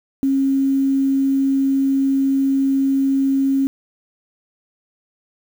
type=tone; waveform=sine; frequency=271.4 Hz; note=C#4; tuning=36 cents flat; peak=-14 dBFS; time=0.23-3.67 s; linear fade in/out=0 ms; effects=7-bit